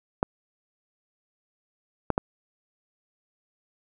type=clicks; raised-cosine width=1 ms; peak=-8 dBFS; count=3; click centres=0.229 / 2.103 / 2.179 s; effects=none